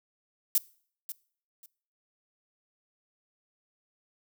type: noise with echo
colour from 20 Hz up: violet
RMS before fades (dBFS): -23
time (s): 0.55-0.58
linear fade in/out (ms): 2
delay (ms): 540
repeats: 2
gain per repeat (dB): -14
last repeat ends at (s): 1.66
effects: noise-tail reverb RT60 0.5 s tail -22 dB re dry